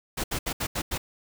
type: noise bursts at uneven times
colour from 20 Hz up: pink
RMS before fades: -29 dBFS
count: 6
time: 0.17-0.24 / 0.31-0.39 / 0.46-0.53 / 0.6-0.67 / 0.75-0.82 / 0.91-0.98 s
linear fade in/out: 10 ms
effects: none